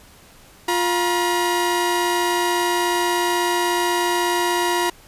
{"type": "tone pair together", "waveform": "sawtooth", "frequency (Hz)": [351.5, 958.1], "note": ["F4", "A#5"], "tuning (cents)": [11, 47], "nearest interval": "octave + perfect fourth", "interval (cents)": 1736, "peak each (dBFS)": -17, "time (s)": [0.68, 4.9], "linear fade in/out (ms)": 5, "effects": ["pink hiss -48 dBFS RMS until 5.07 s", "resampled to 32000 Hz"]}